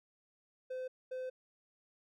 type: tone bursts at uneven times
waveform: triangle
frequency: 513 Hz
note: C5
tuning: 34 cents flat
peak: -36 dBFS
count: 2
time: 0.7-0.88 / 1.11-1.3 s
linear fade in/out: 10 ms
effects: none